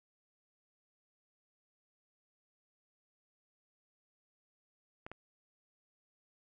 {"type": "clicks", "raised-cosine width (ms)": 0.5, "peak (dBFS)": [-29, -30], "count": 2, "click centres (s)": [5.065, 5.116], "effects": []}